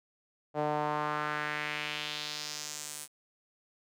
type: tone with band-pass filter sweep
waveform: sawtooth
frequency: 150 Hz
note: D3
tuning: 37 cents sharp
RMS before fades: -35 dBFS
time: 0.54-3.08 s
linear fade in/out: 50 ms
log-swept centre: 630 to 9900 Hz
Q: 2.1
effects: none